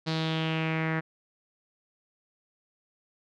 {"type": "tone with low-pass filter sweep", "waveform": "sawtooth", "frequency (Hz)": 160.2, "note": "E3", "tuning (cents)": -49, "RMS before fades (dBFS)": -29, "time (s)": [0.06, 1.01], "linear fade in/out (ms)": 20, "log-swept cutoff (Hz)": [4400, 1800], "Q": 3.8, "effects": []}